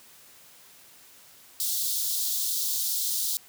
white high-pass noise, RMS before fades -28 dBFS, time 1.6-3.37 s, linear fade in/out 0 ms, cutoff 3500 Hz, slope 48 dB/octave, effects white hiss -53 dBFS RMS until 3.48 s + high-pass 60 Hz 12 dB/octave

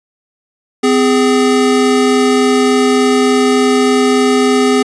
square tone pair together, 256 / 412.2 Hz, C4 / G#4, -38 / -13 cents, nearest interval minor sixth, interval 825 cents, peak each -12 dBFS, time 0.83-4.83 s, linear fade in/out 10 ms, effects resampled to 22050 Hz

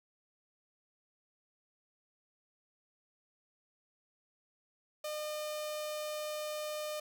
sawtooth tone with notch filter, 606 Hz, D#5, 46 cents flat, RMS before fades -39 dBFS, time 5.04-7 s, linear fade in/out 5 ms, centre 1600 Hz, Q 1.6, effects none

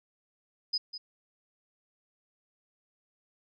sine tone with echo, 4997 Hz, D#8, 7 cents sharp, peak -26 dBFS, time 0.73-0.78 s, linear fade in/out 10 ms, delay 200 ms, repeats 1, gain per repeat -11 dB, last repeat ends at 0.98 s, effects none

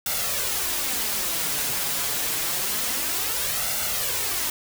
white noise with flanger, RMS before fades -26 dBFS, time 0.06-4.5 s, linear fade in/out 2 ms, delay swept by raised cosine 1.4 to 7.2 ms, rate 0.27 Hz, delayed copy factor +0.6, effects none

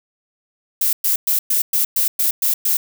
violet noise bursts, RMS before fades -17 dBFS, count 9, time 0.81-2.77 s, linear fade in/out 5 ms, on 120 ms, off 110 ms, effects none

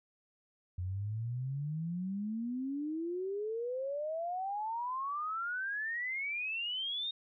sine exponential sweep, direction up, 87.8 to 3729 Hz, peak -34 dBFS, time 0.78-7.11 s, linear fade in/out 5 ms, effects none

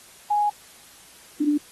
sine tone pair in turn, 830.6 / 295 Hz, G#5 / D4, 0 / +8 cents, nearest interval octave + tritone, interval 1792 cents, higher first, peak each -18 dBFS, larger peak neither, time 0.3-0.5 / 1.4-1.58 s, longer first, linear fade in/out 10 ms, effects white hiss -49 dBFS RMS until 1.71 s + AAC 32 kbps

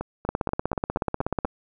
two click trains, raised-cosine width 1 ms, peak -10 / -15 dBFS, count 20 / 7, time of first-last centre 0.29-1.449 / 0.01-1.452 s, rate 16.4 / 4.16 Hz, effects none

